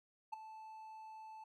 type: tone with ADSR envelope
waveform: triangle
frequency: 876 Hz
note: A5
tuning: 8 cents flat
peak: -35 dBFS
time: 0.32-1.44 s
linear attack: 14 ms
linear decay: 9 ms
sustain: -13 dB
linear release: 5 ms
effects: none